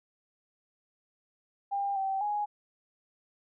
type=tone with pitch steps; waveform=sine; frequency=799 / 774 / 831 Hz; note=G5 / G5 / G#5; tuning=+33 / -22 / +1 cents; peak=-28 dBFS; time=1.71-2.46 s; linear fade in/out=20 ms; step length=250 ms; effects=none